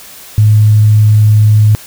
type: tone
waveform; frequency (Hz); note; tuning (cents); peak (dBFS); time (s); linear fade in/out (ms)
sine; 106.7; G#2; +47; -3; 0.38-1.75; 0
effects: white hiss -33 dBFS RMS until 1.86 s